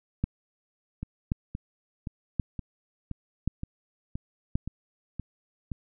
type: two click trains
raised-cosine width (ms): 5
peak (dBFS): -21 / -13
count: 10 / 5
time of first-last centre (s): 1.03-5.718 / 0.24-4.555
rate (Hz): 1.92 / 0.927
effects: none